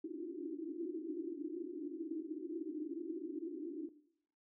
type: band-pass noise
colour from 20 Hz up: pink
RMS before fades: -43 dBFS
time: 0.04-3.89 s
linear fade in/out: 5 ms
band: 290 to 360 Hz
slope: 96 dB/octave
effects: noise-tail reverb RT60 0.7 s tail -17 dB re dry